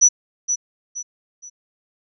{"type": "tone with echo", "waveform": "sine", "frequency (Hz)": 5920, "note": "F#8", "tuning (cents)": 0, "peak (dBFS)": -8, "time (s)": [0.01, 0.09], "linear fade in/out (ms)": 20, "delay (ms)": 470, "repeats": 3, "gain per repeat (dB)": -9, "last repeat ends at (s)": 1.5, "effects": []}